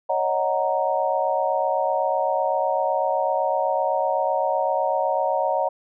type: chord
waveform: sine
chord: D# minor seventh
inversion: third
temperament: equal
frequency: 554.4 / 622.3 / 740 / 932.3 Hz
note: C#5 / D#5 / F#5 / A#5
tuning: 0 / 0 / 0 / 0 cents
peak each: -25 dBFS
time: 0.09-5.69 s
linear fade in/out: 10 ms
effects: none